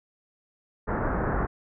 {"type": "low-pass noise", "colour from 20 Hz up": "pink", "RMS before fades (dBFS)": -27, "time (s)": [0.87, 1.47], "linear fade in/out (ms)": 20, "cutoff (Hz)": 1700, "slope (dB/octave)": 48, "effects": []}